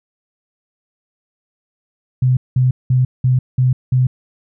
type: tone bursts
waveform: sine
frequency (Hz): 127.6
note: C3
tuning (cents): -43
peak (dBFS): -10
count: 6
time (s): 2.22-4.07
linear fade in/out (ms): 5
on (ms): 150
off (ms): 190
effects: none